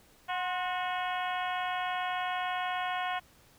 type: harmonic tone with a mistuned harmonic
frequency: 365.3 Hz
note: F#4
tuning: 22 cents flat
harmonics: 2 / 3 / 4 / 5 / 6 / 7 / 8 / 9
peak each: -33 / -37 / -39 / -41 / -43 / -44 / -45 / -46 dBFS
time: 0.28-3.2 s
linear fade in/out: 20 ms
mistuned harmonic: 3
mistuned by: -53 cents
effects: pink hiss -61 dBFS RMS until 3.58 s